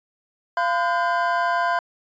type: tone cluster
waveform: triangle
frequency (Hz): 690 / 1016 / 1444 / 1575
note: F5 / B5 / F#6 / G6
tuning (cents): -21 / +49 / -43 / +8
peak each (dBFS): -21 / -21 / -28 / -25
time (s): 0.57-1.79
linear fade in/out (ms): 2
effects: resampled to 16000 Hz